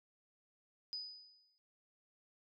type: tone with exponential decay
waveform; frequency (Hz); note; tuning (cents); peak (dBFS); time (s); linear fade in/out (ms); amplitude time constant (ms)
sine; 4978; D#8; 0; -38; 0.93-1.58; 0; 140
effects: none